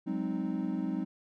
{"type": "chord", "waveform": "triangle", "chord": "Ab dominant seventh", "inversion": "third", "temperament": "equal with one note detuned", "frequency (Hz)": [185, 205.5, 261.6, 311.1], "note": ["Gb3", "Ab3", "C4", "Eb4"], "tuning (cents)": [0, -18, 0, 0], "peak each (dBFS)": -34, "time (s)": [0.06, 1.05], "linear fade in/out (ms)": 20, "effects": []}